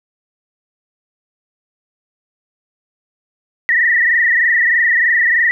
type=tone with frequency modulation; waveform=sine; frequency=1892 Hz; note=A#6; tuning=25 cents sharp; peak=-10 dBFS; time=3.69-5.51 s; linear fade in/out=0 ms; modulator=23.2 Hz; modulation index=4; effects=none